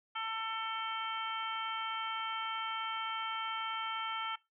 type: harmonic tone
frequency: 446.1 Hz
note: A4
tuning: 24 cents sharp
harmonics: 2 / 3 / 4 / 5 / 6 / 7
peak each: -41 / -38 / -50 / -44 / -51 / -42 dBFS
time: 0.15-4.36 s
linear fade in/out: 10 ms
effects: noise-tail reverb RT60 0.2 s tail -20 dB re dry